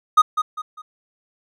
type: tone with echo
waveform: triangle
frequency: 1244.5 Hz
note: D#6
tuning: in tune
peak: -6 dBFS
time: 0.17-0.22 s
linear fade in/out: 10 ms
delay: 200 ms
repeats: 3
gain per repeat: -9 dB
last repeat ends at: 0.82 s
effects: none